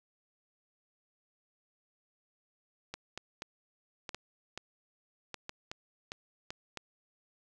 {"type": "clicks", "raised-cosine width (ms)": 0.2, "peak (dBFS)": -22, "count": 12, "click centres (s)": [2.94, 3.176, 3.421, 4.092, 4.146, 4.576, 5.343, 5.494, 5.715, 6.119, 6.505, 6.773], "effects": []}